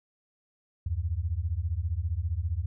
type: beating tone pair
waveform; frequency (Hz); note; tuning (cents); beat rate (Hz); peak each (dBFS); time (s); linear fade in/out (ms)
sine; 76.6 / 91.6; D#2 / F#2; -27 / -17; 15; -30; 0.86-2.66; 5
effects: none